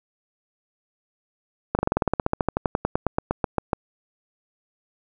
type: slowing click train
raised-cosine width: 1 ms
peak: -6 dBFS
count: 25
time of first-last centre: 1.75-3.732 s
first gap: 39 ms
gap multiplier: 1.06
effects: none